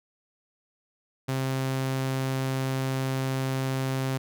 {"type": "tone", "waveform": "sawtooth", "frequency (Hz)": 132.6, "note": "C3", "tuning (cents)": 23, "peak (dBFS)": -22, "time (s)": [1.28, 4.18], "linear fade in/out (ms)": 10, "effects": []}